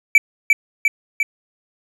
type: tone with echo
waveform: triangle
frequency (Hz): 2308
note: D7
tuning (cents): -31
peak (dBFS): -4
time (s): 0.15-0.18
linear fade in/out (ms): 2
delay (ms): 350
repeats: 3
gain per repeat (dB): -3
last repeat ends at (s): 1.23
effects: none